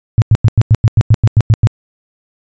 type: tone bursts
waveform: sine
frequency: 110 Hz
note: A2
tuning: in tune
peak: -3 dBFS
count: 12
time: 0.18-1.671 s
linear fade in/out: 0 ms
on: 39 ms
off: 93 ms
effects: resampled to 16000 Hz